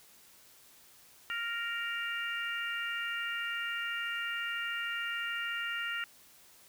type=harmonic tone; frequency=466.2 Hz; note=A#4; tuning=in tune; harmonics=3 / 4 / 5 / 6; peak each=-37 / -38 / -44 / -39 dBFS; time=1.3-6.04 s; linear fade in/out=0 ms; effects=white hiss -59 dBFS RMS until 6.68 s